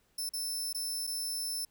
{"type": "tone with dropouts", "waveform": "20% pulse", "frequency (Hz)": 5300, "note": "E8", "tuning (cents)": 9, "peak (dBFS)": -28, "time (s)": [0.18, 1.65], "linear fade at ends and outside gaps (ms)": 5, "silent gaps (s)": [[0.292, 0.335], [0.729, 0.746], [1.069, 1.073]], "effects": ["pink hiss -71 dBFS RMS until 1.7 s"]}